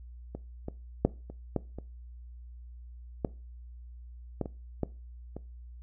clicks, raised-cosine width 2 ms, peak -24 / -22 / -8 / -29 / -14 / -26 / -14 / -16 / -24 / -15 / -25 dBFS, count 11, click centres 0.35 / 0.684 / 1.05 / 1.3 / 1.563 / 1.786 / 3.248 / 4.413 / 4.458 / 4.833 / 5.366 s, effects noise-tail reverb RT60 0.3 s tail -20 dB re dry + added 60 Hz sine -44 dBFS peak until 5.82 s

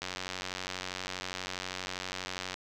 click train, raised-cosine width 0.2 ms, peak -18 dBFS, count 234, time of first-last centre 0.02-2.542 s, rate 92.4 Hz, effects none

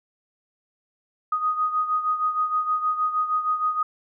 sine beating tone pair, 1244.5 / 1250.9 Hz, D#6 / D#6, 0 / +9 cents, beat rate 6.4 Hz, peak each -22 / -28 dBFS, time 1.32-3.83 s, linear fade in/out 5 ms, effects none

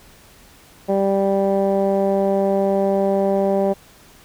15% pulse tone with low-pass filter, 196 Hz, G3, in tune, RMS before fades -18 dBFS, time 0.88-3.74 s, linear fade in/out 20 ms, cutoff 650 Hz, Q 1.9, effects pink hiss -48 dBFS RMS until 4.24 s

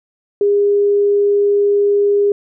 sine tone, 406.6 Hz, G#4, 37 cents flat, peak -10 dBFS, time 0.41-2.32 s, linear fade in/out 2 ms, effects none

